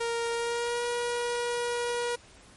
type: tone with pitch glide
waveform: sawtooth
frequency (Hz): 466.2 to 479.9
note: A#4 to B4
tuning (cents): 0 to -50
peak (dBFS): -24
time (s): 0-2.16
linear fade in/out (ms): 10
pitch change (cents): +50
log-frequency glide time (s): 0.32-0.84
effects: pink hiss -54 dBFS RMS until 2.56 s + MP3 48 kbps